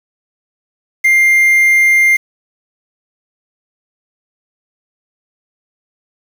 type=tone with quantisation; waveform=triangle; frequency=2100 Hz; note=C7; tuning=6 cents sharp; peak=-5 dBFS; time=1.04-2.17 s; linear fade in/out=10 ms; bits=5; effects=none